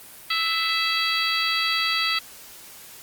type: harmonic tone with a mistuned harmonic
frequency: 656 Hz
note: E5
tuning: 9 cents flat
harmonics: 2 / 3 / 4 / 5 / 6 / 7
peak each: -28 / -28 / -28 / -28 / -28 / -28 dBFS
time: 0.3-2.19 s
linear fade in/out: 5 ms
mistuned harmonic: 3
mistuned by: +27 cents
effects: white hiss -44 dBFS RMS until 3.02 s + Opus 32 kbps